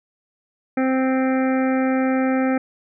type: harmonic tone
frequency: 261.6 Hz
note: C4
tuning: in tune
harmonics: 1 / 2 / 3 / 5 / 6 / 7 / 8 / 9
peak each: -18 / -24 / -28 / -32 / -34 / -35 / -36 / -37 dBFS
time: 0.77-2.58 s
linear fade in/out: 5 ms
effects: none